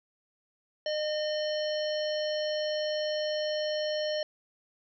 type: harmonic tone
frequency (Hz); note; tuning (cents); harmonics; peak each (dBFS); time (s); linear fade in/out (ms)
609; D#5; -37; 1 / 3 / 5 / 7 / 9; -29 / -41 / -39 / -41 / -42; 0.86-4.23; 2
effects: none